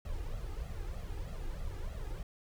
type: noise with flanger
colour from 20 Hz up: brown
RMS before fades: -39 dBFS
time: 0.05-2.23 s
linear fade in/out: 2 ms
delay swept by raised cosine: 1.5 to 2.48 ms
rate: 3.2 Hz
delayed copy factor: +0.8
effects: none